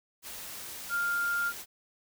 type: tone in noise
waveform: sine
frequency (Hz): 1400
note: F6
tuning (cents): +4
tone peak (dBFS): -27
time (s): 0.89-1.53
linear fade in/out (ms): 50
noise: white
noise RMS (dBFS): -42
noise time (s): 0.22-1.66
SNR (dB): +12
effects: none